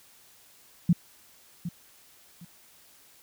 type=tone with echo; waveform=sine; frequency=172.7 Hz; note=F3; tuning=19 cents flat; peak=-16 dBFS; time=0.89-0.93 s; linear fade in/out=5 ms; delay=760 ms; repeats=2; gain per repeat=-13 dB; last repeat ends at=2.45 s; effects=white hiss -57 dBFS RMS until 3.22 s